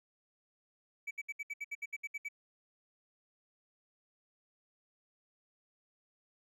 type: tone bursts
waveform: triangle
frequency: 2292 Hz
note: D7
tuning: 43 cents flat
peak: -35 dBFS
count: 12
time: 1.07-2.287 s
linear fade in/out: 10 ms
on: 40 ms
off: 67 ms
effects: none